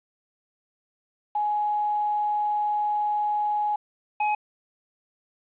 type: tone pair in turn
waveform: sine / square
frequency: 837 / 842.3 Hz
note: G#5 / G#5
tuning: +13 / +24 cents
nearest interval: unison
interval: 11 cents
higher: second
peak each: -22 dBFS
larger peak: neither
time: 1.35-3.76 / 4.2-4.35 s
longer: first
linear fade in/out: 5 ms
effects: resampled to 8000 Hz + 9-bit